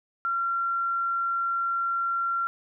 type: tone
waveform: sine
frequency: 1370 Hz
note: F6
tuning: 34 cents flat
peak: -24 dBFS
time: 0.25-2.47 s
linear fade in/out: 0 ms
effects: none